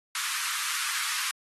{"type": "high-pass noise", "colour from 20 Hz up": "pink", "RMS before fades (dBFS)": -31, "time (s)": [0.15, 1.31], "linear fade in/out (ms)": 2, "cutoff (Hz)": 1100, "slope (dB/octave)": 48, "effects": ["AAC 32 kbps"]}